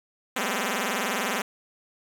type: tone with vibrato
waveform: 5% pulse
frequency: 225.2 Hz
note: A3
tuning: 40 cents sharp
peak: -14 dBFS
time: 0.36-1.42 s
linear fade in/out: 5 ms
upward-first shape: sine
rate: 20 Hz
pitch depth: 280 cents each way
effects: none